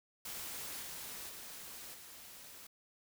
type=noise with level steps; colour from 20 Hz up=white; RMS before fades=-44 / -46 / -49 / -53 dBFS; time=0.25-2.67 s; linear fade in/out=5 ms; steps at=0.81 / 1.28 / 1.93 s; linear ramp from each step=20 ms; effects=none